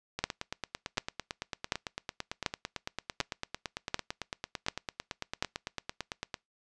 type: two click trains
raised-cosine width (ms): 0.2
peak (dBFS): -17 / -10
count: 56 / 8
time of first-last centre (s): 0.19-6.342 / 0.24-5.425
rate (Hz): 8.94 / 1.35
effects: noise-tail reverb RT60 0.2 s tail -25 dB re dry + resampled to 22050 Hz